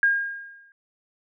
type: tone with exponential decay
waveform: sine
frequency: 1619 Hz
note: G#6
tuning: 45 cents flat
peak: -14 dBFS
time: 0.03-0.72 s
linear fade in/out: 1 ms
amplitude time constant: 150 ms
effects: none